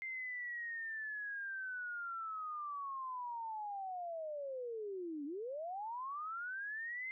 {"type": "linear two-way sweep", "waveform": "sine", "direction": "down then up", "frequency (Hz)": [2097, 277.2, 2097], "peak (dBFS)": -40, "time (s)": [0.02, 7.11], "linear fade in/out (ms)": 0, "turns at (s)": 5.25, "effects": []}